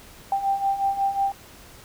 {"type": "beating tone pair", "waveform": "sine", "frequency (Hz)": [784, 789.5], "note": ["G5", "G5"], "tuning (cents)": [0, 12], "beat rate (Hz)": 5.5, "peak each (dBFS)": [-27, -22], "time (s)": [0.32, 1.32], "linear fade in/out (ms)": 2, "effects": ["pink hiss -47 dBFS RMS until 1.84 s"]}